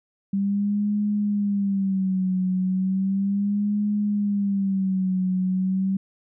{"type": "tone with vibrato", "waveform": "sine", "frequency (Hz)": 196, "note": "G3", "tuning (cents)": 0, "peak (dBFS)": -20, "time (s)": [0.33, 5.97], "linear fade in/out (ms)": 5, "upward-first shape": "sine", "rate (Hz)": 0.35, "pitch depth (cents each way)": 100, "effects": []}